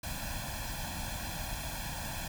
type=noise with comb filter; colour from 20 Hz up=pink; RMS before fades=-38 dBFS; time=0.03-2.28 s; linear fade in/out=5 ms; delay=1.2 ms; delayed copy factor=+1; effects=none